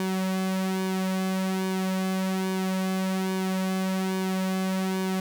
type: tone with flanger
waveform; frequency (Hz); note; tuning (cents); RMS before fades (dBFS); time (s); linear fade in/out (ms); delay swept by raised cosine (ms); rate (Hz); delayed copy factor
sawtooth; 188.6; F#3; +33; -27; 0-5.2; 2; 1.5 to 3.2; 1.2; -0.6
effects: none